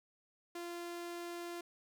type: tone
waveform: sawtooth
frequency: 345.5 Hz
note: F4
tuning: 19 cents flat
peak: -38 dBFS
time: 0.55-1.61 s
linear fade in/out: 5 ms
effects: none